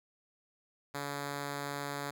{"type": "tone", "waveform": "5% pulse", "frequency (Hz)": 142.5, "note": "C#3", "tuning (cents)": 48, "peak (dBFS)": -25, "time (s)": [0.94, 2.11], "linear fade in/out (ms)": 10, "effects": []}